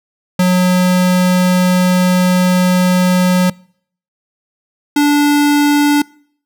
square tone pair in turn, 181.8 / 291.2 Hz, F#3 / D4, -30 / -15 cents, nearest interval minor sixth, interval 815 cents, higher second, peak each -9 dBFS, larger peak neither, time 0.39-3.5 / 4.96-6.02 s, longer first, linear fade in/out 5 ms, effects noise-tail reverb RT60 0.6 s tail -25 dB re dry

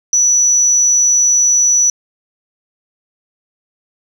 sine tone, 5920 Hz, F#8, in tune, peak -7 dBFS, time 0.13-1.9 s, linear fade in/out 2 ms, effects tanh soft clip ceiling -5 dBFS

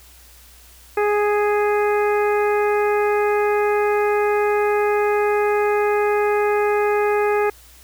harmonic tone, 415.3 Hz, G#4, in tune, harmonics 1 / 2 / 3 / 4 / 5 / 6, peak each -17 / -23 / -27 / -29 / -31 / -33 dBFS, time 0.97-7.5 s, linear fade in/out 5 ms, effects added 60 Hz sine -48 dBFS peak until 7.83 s + white hiss -48 dBFS RMS until 7.83 s

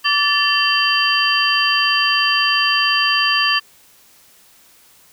sine tone cluster, 1158 / 1753 / 2730 / 3093 / 4704 Hz, D6 / A6 / F7 / G7 / D8, -25 / -7 / -40 / -24 / +2 cents, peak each -20 dBFS, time 0.04-3.6 s, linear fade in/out 20 ms, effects white hiss -50 dBFS RMS until 5.12 s

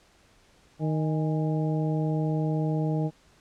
harmonic tone with a mistuned harmonic, 155.56 Hz, D#3, in tune, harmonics 1 / 2 / 3 / 4 / 5, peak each -25 / -31 / -35 / -37 / -39 dBFS, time 0.79-3.11 s, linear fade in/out 50 ms, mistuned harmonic 5, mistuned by +87 cents, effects pink hiss -60 dBFS RMS until 3.4 s + low-pass 8000 Hz 12 dB/octave

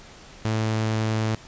sawtooth tone, 110 Hz, A2, in tune, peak -18 dBFS, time 0.45-1.35 s, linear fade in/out 0 ms, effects pink hiss -46 dBFS RMS until 1.47 s + resampled to 16000 Hz

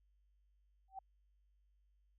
sine tone with exponential growth, 770 Hz, G5, 31 cents flat, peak -40 dBFS, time 0.88-0.99 s, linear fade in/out 5 ms, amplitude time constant 23 ms, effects added 50 Hz sine -70 dBFS peak until 2.18 s

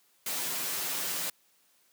white noise with comb filter, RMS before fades -33 dBFS, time 0.26-1.3 s, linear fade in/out 5 ms, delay 8.9 ms, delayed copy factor -0.7, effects white hiss -67 dBFS RMS until 1.92 s + high-pass 150 Hz 12 dB/octave

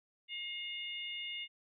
harmonic tone, 713 Hz, F5, 36 cents sharp, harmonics 3 / 4 / 5, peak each -44 / -41 / -48 dBFS, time 0.28-1.48 s, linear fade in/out 50 ms, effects none

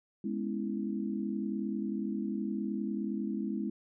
sine chord, C# minor seventh, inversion second, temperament equal, 207.7 / 246.9 / 277.2 / 329.6 Hz, G#3 / B3 / C#4 / E4, 0 / 0 / 0 / 0 cents, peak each -34 / -39 / -40 / -38 dBFS, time 0.24-3.7 s, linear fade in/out 5 ms, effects none

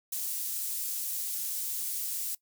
pink high-pass noise, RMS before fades -34 dBFS, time 0.12-2.35 s, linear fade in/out 5 ms, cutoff 9700 Hz, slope 12 dB/octave, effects noise-tail reverb RT60 0.1 s tail -20 dB re dry

